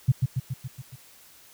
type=tone with echo; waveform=sine; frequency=128.6 Hz; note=C3; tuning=30 cents flat; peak=-14 dBFS; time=0.08-0.12 s; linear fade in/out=10 ms; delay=140 ms; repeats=6; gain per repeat=-4 dB; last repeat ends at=0.96 s; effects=white hiss -53 dBFS RMS until 1.53 s